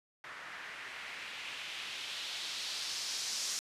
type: noise with low-pass filter sweep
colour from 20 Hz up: blue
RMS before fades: -41 dBFS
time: 0.24-3.59 s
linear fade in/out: 0 ms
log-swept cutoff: 1600 to 6000 Hz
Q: 1.9
effects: resampled to 32000 Hz